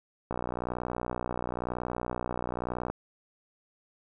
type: click train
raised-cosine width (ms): 1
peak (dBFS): -18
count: 159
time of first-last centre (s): 0.31-2.9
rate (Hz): 61
effects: none